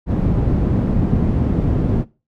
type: low-pass noise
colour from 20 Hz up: white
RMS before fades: -17 dBFS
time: 0.06-2.05 s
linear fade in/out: 50 ms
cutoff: 180 Hz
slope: 12 dB/octave
effects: noise-tail reverb RT60 0.3 s tail -20 dB re dry